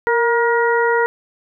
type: harmonic tone with a mistuned harmonic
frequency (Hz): 474.9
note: A#4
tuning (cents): +32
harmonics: 1 / 2 / 3 / 4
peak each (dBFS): -16 / -19 / -21 / -22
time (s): 0.07-1.06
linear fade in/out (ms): 0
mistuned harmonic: 1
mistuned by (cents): -37
effects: none

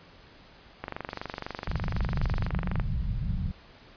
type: click train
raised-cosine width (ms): 0.5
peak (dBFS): -18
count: 48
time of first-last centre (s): 0.84-2.798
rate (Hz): 24
type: noise with tremolo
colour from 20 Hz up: violet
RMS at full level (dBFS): -32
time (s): 1.09-2.49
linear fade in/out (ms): 5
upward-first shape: sine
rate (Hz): 15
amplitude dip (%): 70
type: low-pass noise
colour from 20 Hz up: pink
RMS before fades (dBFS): -29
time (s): 1.67-3.52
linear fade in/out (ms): 20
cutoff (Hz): 190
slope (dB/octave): 48
effects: pink hiss -53 dBFS RMS until 3.96 s + resampled to 11025 Hz

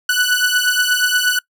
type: beating tone pair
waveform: sawtooth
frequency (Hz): 1480 / 1488.4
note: F#6 / F#6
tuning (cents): 0 / +10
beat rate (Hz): 8.4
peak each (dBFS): -13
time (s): 0.09-1.39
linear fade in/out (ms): 5
effects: noise-tail reverb RT60 0.1 s tail -23 dB re dry

